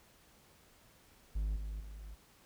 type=tone with level steps; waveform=triangle; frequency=51.91 Hz; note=G#1; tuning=in tune; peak=-30 / -36 / -43 dBFS; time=1.35-2.15 s; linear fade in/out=10 ms; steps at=1.56 / 1.8 s; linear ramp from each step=5 ms; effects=pink hiss -64 dBFS RMS until 2.45 s